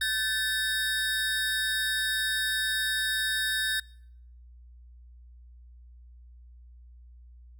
square tone cluster, 1540 / 1749 / 3726 Hz, G6 / A6 / A#7, -31 / -11 / -2 cents, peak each -33 / -31 / -30 dBFS, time 0.01-3.8 s, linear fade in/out 5 ms, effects noise-tail reverb RT60 0.7 s tail -25 dB re dry + added 60 Hz sine -48 dBFS peak until 7.59 s

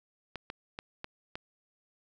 clicks, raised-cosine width 0.3 ms, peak -22 dBFS, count 5, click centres 0.357 / 0.501 / 0.789 / 1.044 / 1.355 s, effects none

